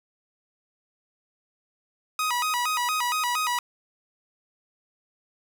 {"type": "tone with vibrato", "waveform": "sawtooth", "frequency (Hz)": 1104, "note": "C#6", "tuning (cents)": -7, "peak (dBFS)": -20, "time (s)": [2.19, 3.59], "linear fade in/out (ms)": 2, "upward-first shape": "square", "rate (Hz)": 4.3, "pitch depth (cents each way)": 220, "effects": []}